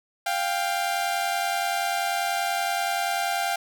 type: tone pair together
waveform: sawtooth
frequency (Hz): 698.5 / 788.9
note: F5 / G5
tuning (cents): 0 / +11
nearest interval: major second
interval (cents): 211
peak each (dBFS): -23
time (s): 0.26-3.56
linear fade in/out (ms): 5
effects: none